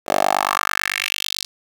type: tone with high-pass filter sweep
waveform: 10% pulse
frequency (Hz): 49.03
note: G1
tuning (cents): +1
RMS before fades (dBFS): -21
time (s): 0.06-1.46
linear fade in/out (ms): 50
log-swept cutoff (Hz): 510 to 4600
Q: 3.4
effects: 7-bit